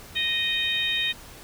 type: harmonic tone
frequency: 620 Hz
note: D#5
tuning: 6 cents flat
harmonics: 3 / 4 / 5 / 6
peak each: -30 / -29 / -30 / -26 dBFS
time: 0.15-1.13 s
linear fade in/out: 20 ms
effects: pink hiss -45 dBFS RMS until 1.43 s